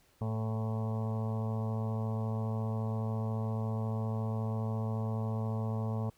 harmonic tone with a mistuned harmonic, 110.7 Hz, A2, 11 cents sharp, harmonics 1 / 2 / 4 / 5 / 6 / 7 / 8 / 9 / 10, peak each -32 / -38 / -44 / -46 / -48 / -49 / -50 / -51 / -52 dBFS, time 0.21-6.1 s, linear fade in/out 5 ms, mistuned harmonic 4, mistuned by -15 cents, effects pink hiss -67 dBFS RMS until 6.17 s

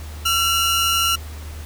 sawtooth tone pair together, 1356.3 / 2874 Hz, E6 / F7, +49 / +49 cents, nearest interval octave + minor second, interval 1300 cents, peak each -16 dBFS, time 0.25-1.16 s, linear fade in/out 10 ms, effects added 76 Hz sine -31 dBFS peak until 1.65 s + pink hiss -41 dBFS RMS until 1.65 s

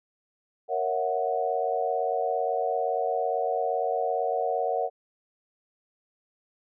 sine chord, F# dominant seventh, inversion first, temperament equal with one note detuned, 466.2 / 554.4 / 659.3 / 737 Hz, A#4 / C#5 / E5 / F#5, 0 / 0 / 0 / -7 cents, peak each -30 / -31 / -31 / -28 dBFS, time 0.68-4.9 s, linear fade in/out 50 ms, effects none

